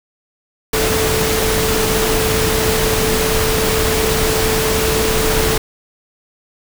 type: tone in noise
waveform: sine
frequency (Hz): 440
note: A4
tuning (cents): 0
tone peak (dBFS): -18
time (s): 0.73-5.58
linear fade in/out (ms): 5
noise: pink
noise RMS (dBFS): -17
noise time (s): 0.73-5.58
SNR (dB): -4
effects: none